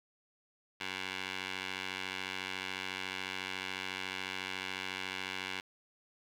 15% pulse tone with band-pass filter, 94 Hz, F#2, 28 cents sharp, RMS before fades -40 dBFS, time 0.8-5.61 s, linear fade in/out 10 ms, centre 2600 Hz, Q 1.6, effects 10-bit

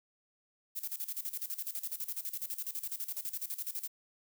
violet noise with tremolo, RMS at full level -37 dBFS, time 0.75-3.88 s, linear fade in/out 20 ms, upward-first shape square, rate 12 Hz, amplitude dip 80%, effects none

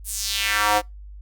square tone with high-pass filter sweep, 104.8 Hz, G#2, 16 cents sharp, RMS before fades -22 dBFS, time 0.04-0.82 s, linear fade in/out 50 ms, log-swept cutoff 11000 to 590 Hz, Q 2.1, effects noise-tail reverb RT60 0.2 s tail -26 dB re dry + added 50 Hz sine -37 dBFS peak until 1.21 s

